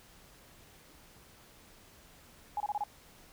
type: tone bursts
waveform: sine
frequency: 830.6 Hz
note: G#5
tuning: in tune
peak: -30 dBFS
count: 5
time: 2.57-2.838 s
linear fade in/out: 2 ms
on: 32 ms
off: 27 ms
effects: pink hiss -58 dBFS RMS until 3.32 s